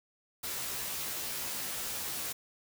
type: noise with comb filter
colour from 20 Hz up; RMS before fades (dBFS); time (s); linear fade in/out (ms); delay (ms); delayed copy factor
white; -37; 0.43-2.33; 10; 15; +0.8
effects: none